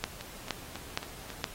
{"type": "two click trains", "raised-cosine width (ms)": 0.2, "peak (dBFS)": [-11, -22], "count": [4, 5], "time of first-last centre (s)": [[0.04, 1.442], [0.21, 1.303]], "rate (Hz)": [2.14, 3.66], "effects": ["pink hiss -47 dBFS RMS until 1.54 s", "AAC 48 kbps"]}